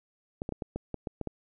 clicks, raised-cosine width 2 ms, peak -20 dBFS, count 9, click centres 0.419 / 0.491 / 0.523 / 0.622 / 0.76 / 0.943 / 1.072 / 1.213 / 1.273 s, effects none

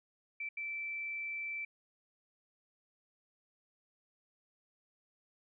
sine tone bursts at uneven times, 2329 Hz, D7, 15 cents flat, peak -37 dBFS, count 2, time 0.4-0.49 / 0.57-1.65 s, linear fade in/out 5 ms, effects none

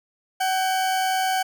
40% pulse tone pair together, 755.1 / 1600 Hz, F#5 / G6, +35 / +35 cents, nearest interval octave + minor second, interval 1300 cents, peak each -20 / -31 dBFS, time 0.4-1.43 s, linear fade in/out 10 ms, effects none

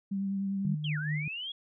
sine tone with vibrato, 196 Hz, G3, in tune, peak -29 dBFS, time 0.11-0.75 s, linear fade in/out 10 ms, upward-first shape triangle, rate 10 Hz, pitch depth 23 cents each way
sine tone with tremolo, 151.4 Hz, D#3, 47 cents flat, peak -28 dBFS, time 0.65-1.28 s, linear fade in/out 2 ms, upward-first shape sine, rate 4.7 Hz, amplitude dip 45%
sine linear two-way sweep, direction down then up, 3363 to 1400 to 3363 Hz, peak -35 dBFS, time 0.84-1.52 s, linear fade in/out 5 ms, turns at 0.98 s
effects none

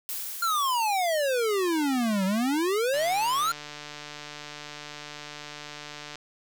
blue noise with exponential decay, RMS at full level -32 dBFS, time 0.09-2.35 s, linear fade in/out 1 ms, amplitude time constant 490 ms
square exponential two-way sweep, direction down then up, 1409 to 185 to 1409 Hz, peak -24 dBFS, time 0.42-3.52 s, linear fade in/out 5 ms, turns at 2.25 s
click train, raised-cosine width 0.2 ms, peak -22 dBFS, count 477, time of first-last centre 2.94-6.156 s, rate 148 Hz
effects none

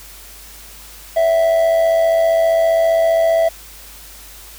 triangle tone with amplitude modulation, 659.3 Hz, E5, in tune, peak -7 dBFS, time 1.16-3.49 s, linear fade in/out 10 ms, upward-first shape sine, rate 95.1 Hz, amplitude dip 50%, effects added 50 Hz sine -42 dBFS peak until 4.58 s + white hiss -39 dBFS RMS until 4.58 s

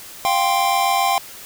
square chord, F suspended second, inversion none, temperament just, 698.5 / 785.8 / 1047.7 Hz, F5 / G5 / C6, 0 / +4 / +2 cents, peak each -23 / -19 / -22 dBFS, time 0.25-1.18 s, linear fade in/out 0 ms, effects white hiss -38 dBFS RMS until 1.45 s

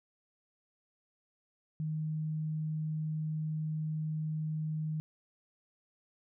sine tone, 155.56 Hz, D#3, in tune, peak -32 dBFS, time 1.8-5 s, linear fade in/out 0 ms, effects none

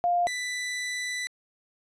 sine / sawtooth tone pair in turn, 702 / 1985.6 Hz, F5 / B6, +9 / +9 cents, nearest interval octave + tritone, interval 1800 cents, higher second, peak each -21 / -26 dBFS, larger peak first, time 0.04-0.27 / 0.27-1.27 s, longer second, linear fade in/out 0 ms, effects resampled to 22050 Hz

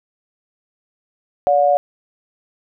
sine tone pair together, 575.5 / 720 Hz, D5 / F#5, -35 / -47 cents, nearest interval major third, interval 388 cents, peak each -14 / -14 dBFS, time 1.47-1.77 s, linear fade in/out 0 ms, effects none

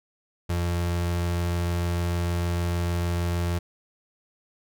35% pulse tone, 86.6 Hz, F2, 14 cents flat, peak -22 dBFS, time 0.49-3.59 s, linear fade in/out 10 ms, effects none

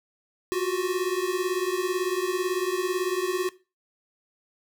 square beating tone pair, 357.2 / 375.2 Hz, F4 / F#4, +39 / +24 cents, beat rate 18 Hz, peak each -28 dBFS, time 0.52-3.49 s, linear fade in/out 0 ms, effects noise-tail reverb RT60 0.3 s tail -18 dB re dry

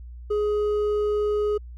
sine tone with hard clipping, 418.3 Hz, G#4, 12 cents sharp, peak -22 dBFS, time 0.3-1.58 s, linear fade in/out 10 ms, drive 4 dB, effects added 60 Hz sine -37 dBFS peak until 1.77 s

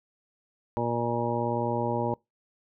harmonic tone, 118.6 Hz, A#2, 30 cents sharp, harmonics 1 / 2 / 3 / 4 / 5 / 7 / 8, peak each -33 / -33 / -33 / -33 / -33 / -33 / -33 dBFS, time 0.77-2.14 s, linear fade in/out 0 ms, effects noise-tail reverb RT60 0.2 s tail -25 dB re dry

